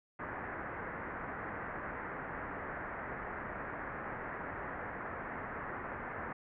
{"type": "low-pass noise", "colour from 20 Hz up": "white", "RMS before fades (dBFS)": -42, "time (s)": [0.19, 6.33], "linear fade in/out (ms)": 5, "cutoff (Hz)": 1900, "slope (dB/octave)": 48, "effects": []}